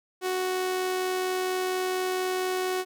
sawtooth tone with amplitude modulation, 370.2 Hz, F#4, 1 cent sharp, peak -21 dBFS, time 0.21-2.85 s, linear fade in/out 50 ms, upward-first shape sine, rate 84.3 Hz, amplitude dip 25%, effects none

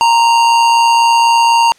square tone with amplitude modulation, 928 Hz, A#5, 8 cents flat, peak -6 dBFS, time 0.01-1.72 s, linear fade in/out 0 ms, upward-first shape sine, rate 124 Hz, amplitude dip 35%, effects white hiss -48 dBFS RMS until 1.78 s + low-pass 7000 Hz 12 dB/octave

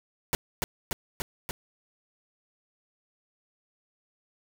pink noise with echo, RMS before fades -26 dBFS, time 0.33-0.35 s, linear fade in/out 0 ms, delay 290 ms, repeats 4, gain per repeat -2 dB, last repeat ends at 1.51 s, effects none

